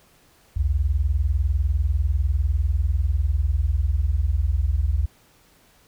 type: tone pair together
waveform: sine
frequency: 59.54 / 79.6 Hz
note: A#1 / D#2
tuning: +37 / +40 cents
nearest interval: perfect fourth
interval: 503 cents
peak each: -21 dBFS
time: 0.56-5.06 s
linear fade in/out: 10 ms
effects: pink hiss -57 dBFS RMS until 5.87 s